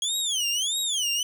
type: tone with vibrato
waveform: 25% pulse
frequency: 3252 Hz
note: G#7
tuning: 37 cents flat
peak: -20 dBFS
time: 0.02-1.23 s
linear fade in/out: 2 ms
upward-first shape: sine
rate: 1.6 Hz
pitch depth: 270 cents each way
effects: none

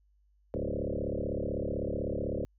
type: tone with frequency modulation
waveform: sine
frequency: 295.9 Hz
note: D4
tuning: 13 cents sharp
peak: -30 dBFS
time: 0.54-2.45 s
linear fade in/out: 0 ms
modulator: 35.9 Hz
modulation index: 7.6
effects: added 50 Hz sine -64 dBFS peak until 2.58 s

